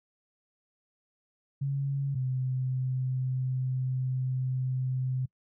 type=tone pair in turn; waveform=sine; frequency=138.59 / 129.12 Hz; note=C#3 / C3; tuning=0 / -23 cents; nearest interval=minor second; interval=123 cents; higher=first; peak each=-27 dBFS; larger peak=neither; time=1.61-2.15 / 2.15-5.26 s; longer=second; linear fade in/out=10 ms; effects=noise-tail reverb RT60 0.1 s tail -25 dB re dry